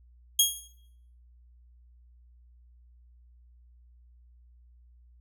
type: tone with exponential decay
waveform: 15% pulse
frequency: 3274 Hz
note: G#7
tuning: 25 cents flat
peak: -9 dBFS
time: 0.39-0.68 s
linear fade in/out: 5 ms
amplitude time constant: 61 ms
effects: noise-tail reverb RT60 0.7 s tail -17 dB re dry + added 60 Hz sine -54 dBFS peak until 5.2 s